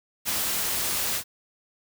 white noise with ADSR envelope, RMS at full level -25 dBFS, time 0.25-1.24 s, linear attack 38 ms, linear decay 13 ms, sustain -2 dB, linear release 80 ms, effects none

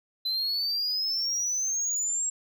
sine exponential sweep, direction up, 4026 to 7630 Hz, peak -23 dBFS, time 0.25-2.3 s, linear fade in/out 10 ms, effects tanh soft clip ceiling -25 dBFS

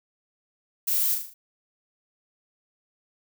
violet noise with echo, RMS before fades -25 dBFS, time 0.87-1.15 s, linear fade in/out 10 ms, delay 38 ms, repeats 5, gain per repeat -5 dB, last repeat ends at 1.34 s, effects none

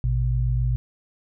sine tone pair together, 56.23 / 123.7 Hz, A1 / B2, +38 / +3 cents, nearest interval octave + major second, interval 1365 cents, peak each -22 dBFS, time 0.04-0.76 s, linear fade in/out 0 ms, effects none

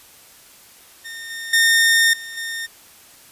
sawtooth tone with level steps, 1827 Hz, A#6, 35 cents flat, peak -28 / -25 / -9 / -28 / -22 dBFS, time 1.04-2.67 s, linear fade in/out 20 ms, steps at 1.3 / 1.53 / 2.13 / 2.37 s, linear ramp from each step 5 ms, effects white hiss -47 dBFS RMS until 3.31 s + resampled to 32000 Hz

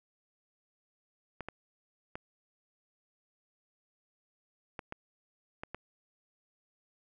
clicks, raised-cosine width 0.5 ms, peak -24 dBFS, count 7, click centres 1.407 / 1.486 / 2.155 / 4.792 / 4.924 / 5.635 / 5.746 s, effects none

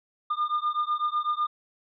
triangle beating tone pair, 1206 / 1214 Hz, D6 / D#6, +46 / -43 cents, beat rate 8 Hz, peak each -26 dBFS, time 0.3-1.47 s, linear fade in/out 10 ms, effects resampled to 11025 Hz

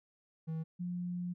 triangle / sine tone pair in turn, 160.5 / 177.22 Hz, E3 / F3, -46 / +26 cents, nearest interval major second, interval 172 cents, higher second, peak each -33 / -35 dBFS, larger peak first, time 0.47-0.64 / 0.79-1.34 s, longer second, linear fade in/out 20 ms, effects none

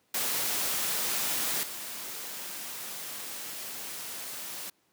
white noise with level steps, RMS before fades -30 / -39 dBFS, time 0.14-4.7 s, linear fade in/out 5 ms, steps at 1.63 s, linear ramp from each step 2 ms, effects pink hiss -70 dBFS RMS until 4.92 s + high-pass 150 Hz 12 dB/octave

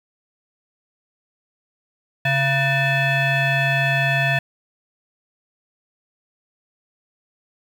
sine tone with frequency modulation, 958 Hz, A#5, 47 cents sharp, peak -15 dBFS, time 2.25-4.39 s, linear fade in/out 5 ms, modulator 820 Hz, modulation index 2.2, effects tanh soft clip ceiling -12 dBFS + 7-bit

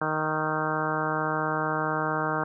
harmonic tone with a mistuned harmonic, 155.56 Hz, D#3, in tune, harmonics 1 / 2 / 3 / 4 / 5 / 6 / 7 / 8 / 9 / 10, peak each -34 / -34 / -34 / -34 / -34 / -34 / -34 / -34 / -34 / -34 dBFS, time 0.01-2.44 s, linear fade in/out 5 ms, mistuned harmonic 9, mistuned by -23 cents, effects none

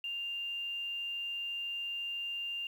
sine tone with quantisation, 2794 Hz, F7, in tune, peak -35 dBFS, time 0.04-2.67 s, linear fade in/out 2 ms, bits 10, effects none

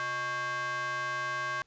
square ring-modulated tone, 244 Hz, B3, 21 cents flat, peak -29 dBFS, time 0-1.62 s, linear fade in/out 0 ms, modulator 1350 Hz, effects pink hiss -69 dBFS RMS until 1.66 s + resampled to 16000 Hz

